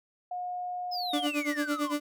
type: tone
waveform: sine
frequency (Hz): 720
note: F#5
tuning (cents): -47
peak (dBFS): -32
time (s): 0.31-1.27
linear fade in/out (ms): 5
type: exponential sweep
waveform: triangle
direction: down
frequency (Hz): 5260 to 967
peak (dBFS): -32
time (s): 0.91-1.94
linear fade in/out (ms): 20
type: tone with tremolo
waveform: 35% pulse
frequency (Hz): 293.7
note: D4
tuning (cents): 0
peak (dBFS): -24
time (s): 1.13-2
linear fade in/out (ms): 5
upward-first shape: sine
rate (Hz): 8.9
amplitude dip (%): 90
effects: none